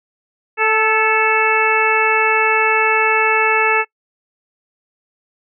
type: harmonic tone with a mistuned harmonic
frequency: 440 Hz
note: A4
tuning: in tune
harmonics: 1 / 2 / 3 / 4 / 5 / 6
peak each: -19 / -19 / -19 / -19 / -19 / -19 dBFS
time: 0.57-3.85 s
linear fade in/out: 50 ms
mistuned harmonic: 4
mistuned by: -32 cents
effects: noise-tail reverb RT60 0.1 s tail -23 dB re dry